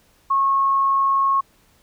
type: tone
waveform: sine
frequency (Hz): 1092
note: C#6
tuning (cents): -26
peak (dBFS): -15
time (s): 0.3-1.41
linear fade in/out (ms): 10
effects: pink hiss -58 dBFS RMS until 1.82 s